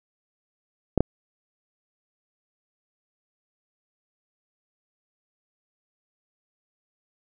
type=clicks; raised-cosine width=2 ms; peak=-5 dBFS; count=2; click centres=0.977 / 1.006 s; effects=none